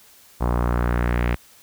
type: tone with low-pass filter sweep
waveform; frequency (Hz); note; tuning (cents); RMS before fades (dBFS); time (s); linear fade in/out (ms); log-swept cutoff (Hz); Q
sawtooth; 59.9; A#1; +48; -21; 0.4-1.36; 20; 1000 to 2300; 2.1
effects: white hiss -51 dBFS RMS until 1.62 s